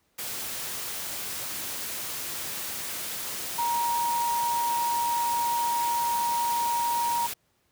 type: tone in noise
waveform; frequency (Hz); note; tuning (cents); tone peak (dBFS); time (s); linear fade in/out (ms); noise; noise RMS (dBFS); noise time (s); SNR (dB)
sine; 944; A#5; +22; -24; 3.58-7.27; 10; white; -34; 0.18-7.34; +7
effects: pink hiss -70 dBFS RMS until 7.71 s + high-pass 60 Hz 12 dB/octave